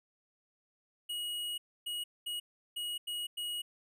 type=tone bursts at uneven times; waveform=square; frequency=2900 Hz; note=F#7; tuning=35 cents flat; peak=-36 dBFS; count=6; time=1.09-1.58 / 1.86-2.04 / 2.26-2.4 / 2.76-2.98 / 3.07-3.27 / 3.37-3.62 s; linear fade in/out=10 ms; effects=none